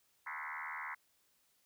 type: tone with frequency modulation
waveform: sine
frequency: 1517 Hz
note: F#6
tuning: 43 cents sharp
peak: -40 dBFS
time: 0.26-0.95 s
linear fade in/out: 10 ms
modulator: 77.7 Hz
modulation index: 7.8
effects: white hiss -74 dBFS RMS until 1.65 s